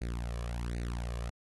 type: tone with flanger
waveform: sawtooth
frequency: 58.9 Hz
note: A#1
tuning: 19 cents sharp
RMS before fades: -36 dBFS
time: 0.01-1.3 s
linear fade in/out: 10 ms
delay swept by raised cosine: 0.46 to 1.76 ms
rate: 1.3 Hz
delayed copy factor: +0.8
effects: AAC 32 kbps